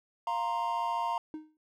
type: chord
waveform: triangle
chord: F suspended fourth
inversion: none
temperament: equal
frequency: 698.5 / 932.3 / 1046.5 Hz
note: F5 / Bb5 / C6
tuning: 0 / 0 / 0 cents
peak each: -34 / -29 / -34 dBFS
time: 0.27-1.18 s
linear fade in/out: 2 ms
type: tone with exponential decay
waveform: triangle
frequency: 310 Hz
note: D#4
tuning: 6 cents flat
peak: -32 dBFS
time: 1.34-1.57 s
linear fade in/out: 1 ms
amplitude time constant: 48 ms
effects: none